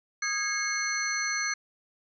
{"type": "tone cluster", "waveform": "sine", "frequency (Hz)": [1241, 1644, 2170, 4253, 6090], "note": ["D#6", "G#6", "C#7", "C8", "F#8"], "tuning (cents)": [-5, -18, -37, 27, 49], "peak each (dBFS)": [-37, -32, -32, -36, -33], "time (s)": [0.22, 1.54], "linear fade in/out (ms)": 5, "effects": []}